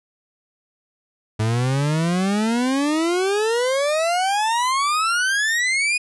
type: exponential sweep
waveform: 40% pulse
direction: up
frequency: 106.5 to 2498 Hz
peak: -17 dBFS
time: 1.39-5.98 s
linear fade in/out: 10 ms
effects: resampled to 24000 Hz